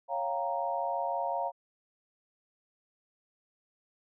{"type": "chord", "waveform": "sine", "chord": "G half-diminished seventh", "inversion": "second", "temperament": "equal", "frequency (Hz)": [554.4, 698.5, 784, 932.3], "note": ["Db5", "F5", "G5", "Bb5"], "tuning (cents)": [0, 0, 0, 0], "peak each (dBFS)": [-36, -33, -39, -34], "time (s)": [0.08, 1.52], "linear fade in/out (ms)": 50, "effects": []}